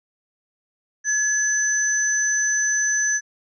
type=tone pair together; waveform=sine; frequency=1700 / 6058 Hz; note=G#6 / F#8; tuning=+40 / +40 cents; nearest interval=octave + minor seventh; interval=2200 cents; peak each=-21 dBFS; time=1.04-3.21 s; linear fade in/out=50 ms; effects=none